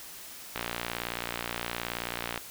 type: click train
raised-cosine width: 0.3 ms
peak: -15 dBFS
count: 108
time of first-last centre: 0.56-2.377 s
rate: 58.9 Hz
effects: white hiss -45 dBFS RMS until 2.5 s